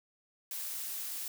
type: noise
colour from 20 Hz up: blue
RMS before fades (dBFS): -39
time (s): 0.51-1.28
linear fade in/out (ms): 2
effects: none